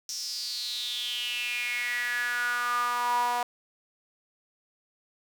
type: tone with high-pass filter sweep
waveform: sawtooth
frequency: 242.6 Hz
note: B3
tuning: 31 cents flat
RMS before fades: -30 dBFS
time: 0.09-3.43 s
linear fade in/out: 2 ms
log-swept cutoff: 5700 to 830 Hz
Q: 7.6
effects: none